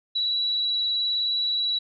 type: tone with vibrato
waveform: sine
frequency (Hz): 3920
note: B7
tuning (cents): -14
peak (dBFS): -22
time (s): 0.15-1.79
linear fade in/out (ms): 10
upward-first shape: sine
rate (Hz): 19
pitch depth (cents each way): 13
effects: none